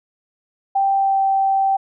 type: tone with pitch glide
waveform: sine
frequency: 784 to 778.1 Hz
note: G5 to G5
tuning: 0 to -13 cents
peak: -14 dBFS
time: 0.75-1.77 s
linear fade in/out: 10 ms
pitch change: -13 cents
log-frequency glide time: 0.95-1.21 s
effects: none